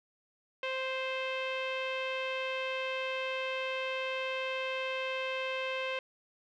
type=tone with low-pass filter; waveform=sawtooth; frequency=523.3 Hz; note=C5; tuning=in tune; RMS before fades=-35 dBFS; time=0.63-5.99 s; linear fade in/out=2 ms; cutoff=2800 Hz; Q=3.6; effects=none